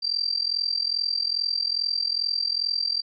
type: tone with amplitude modulation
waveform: sine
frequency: 4699 Hz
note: D8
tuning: in tune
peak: -19 dBFS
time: 0.02-3.02 s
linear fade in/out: 20 ms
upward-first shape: sine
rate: 42.4 Hz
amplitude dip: 90%
effects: none